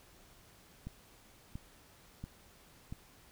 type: click train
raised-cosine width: 5 ms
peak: -29 dBFS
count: 4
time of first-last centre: 0.87-2.925 s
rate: 1.46 Hz
effects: pink hiss -61 dBFS RMS until 3.31 s